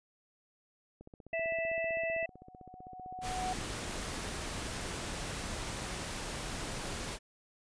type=click train; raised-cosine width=2 ms; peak=-37 dBFS; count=52; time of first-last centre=1.01-4.279 s; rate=15.6 Hz
type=harmonic tone; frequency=659 Hz; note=E5; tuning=1 cent flat; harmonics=1 / 3 / 4; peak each=-33 / -38 / -39 dBFS; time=1.33-2.26 s; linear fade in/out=5 ms
type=tone with exponential growth; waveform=sine; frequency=740 Hz; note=F#5; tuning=in tune; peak=-32 dBFS; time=1.82-3.53 s; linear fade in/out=2 ms; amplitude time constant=370 ms
type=noise; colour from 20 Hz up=pink; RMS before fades=-39 dBFS; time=3.21-7.19 s; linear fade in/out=50 ms
effects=resampled to 22050 Hz